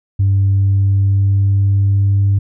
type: tone with pitch glide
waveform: sine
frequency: 98 to 99.31 Hz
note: G2 to G2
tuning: 0 to +23 cents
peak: -8 dBFS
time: 0.19-2.39 s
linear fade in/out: 10 ms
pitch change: +23 cents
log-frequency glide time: 0.51-2.07 s
effects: tanh soft clip ceiling -7 dBFS